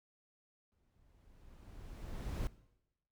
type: noise with exponential growth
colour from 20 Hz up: brown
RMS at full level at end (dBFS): -36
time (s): 0.72-2.47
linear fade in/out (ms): 0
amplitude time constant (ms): 380
effects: noise-tail reverb RT60 0.9 s tail -19 dB re dry